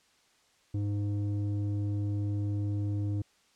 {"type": "tone with low-pass filter", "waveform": "square", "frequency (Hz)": 102.4, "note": "G#2", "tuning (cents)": -24, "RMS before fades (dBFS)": -31, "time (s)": [0.74, 3.22], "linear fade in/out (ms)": 5, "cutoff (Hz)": 280, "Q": 1.4, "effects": ["white hiss -66 dBFS RMS until 3.55 s", "low-pass 7000 Hz 12 dB/octave"]}